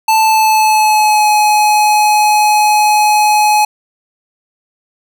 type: tone with pitch glide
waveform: square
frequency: 880 to 844.6 Hz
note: A5 to G#5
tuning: 0 to +29 cents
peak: -8 dBFS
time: 0.08-3.65 s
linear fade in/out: 5 ms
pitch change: -71 cents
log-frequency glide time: 0.19-1.3 s
effects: none